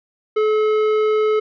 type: tone with tanh clipping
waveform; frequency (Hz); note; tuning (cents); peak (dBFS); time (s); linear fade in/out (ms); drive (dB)
sine; 430; A4; -40; -16; 0.36-1.4; 10; 12
effects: none